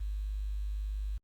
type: tone with quantisation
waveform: sine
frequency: 50.8 Hz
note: G#1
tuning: 38 cents flat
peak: -32 dBFS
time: 0-1.18 s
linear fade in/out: 10 ms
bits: 10
effects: Opus 48 kbps